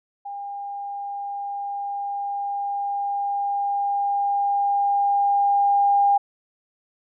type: tone with level ramp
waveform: sine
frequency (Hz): 805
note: G5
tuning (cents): +46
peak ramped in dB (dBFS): -30 to -14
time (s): 0.25-6.18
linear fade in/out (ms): 10
effects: none